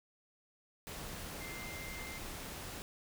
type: tone in noise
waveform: sine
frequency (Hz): 2093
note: C7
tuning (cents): 0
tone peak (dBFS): -47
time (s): 1.41-2.18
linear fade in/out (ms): 0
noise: pink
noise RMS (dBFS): -45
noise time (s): 0.87-2.82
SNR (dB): -5
effects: none